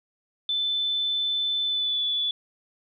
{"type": "tone with pitch glide", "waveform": "sine", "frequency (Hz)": [3520, 3452], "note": ["A7", "A7"], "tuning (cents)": [0, -34], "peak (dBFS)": -23, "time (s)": [0.49, 2.31], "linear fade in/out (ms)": 2, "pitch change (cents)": -34, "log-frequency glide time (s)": [1.65, 2.03], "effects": []}